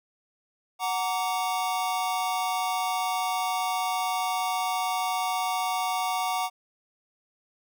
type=chord; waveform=square; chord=Gb augmented; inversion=none; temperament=just; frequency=740 / 925 / 1156.2 Hz; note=Gb5 / Bb5 / D6; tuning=0 / -14 / -27 cents; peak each=-29 / -32 / -33 dBFS; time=0.79-6.5 s; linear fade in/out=50 ms; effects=none